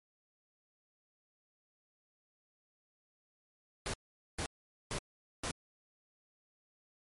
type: noise bursts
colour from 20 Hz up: pink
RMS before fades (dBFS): -37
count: 4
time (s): 3.86-5.51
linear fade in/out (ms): 0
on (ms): 75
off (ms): 450
effects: MP3 48 kbps